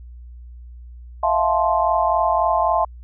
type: chord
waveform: sine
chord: F major seventh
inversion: third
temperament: just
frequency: 654.8 / 698.5 / 873.1 / 1047.7 Hz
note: E5 / F5 / A5 / C6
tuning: -12 / 0 / -14 / +2 cents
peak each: -21 dBFS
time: 1.23-2.85 s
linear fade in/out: 5 ms
effects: added 60 Hz sine -36 dBFS peak until 3.03 s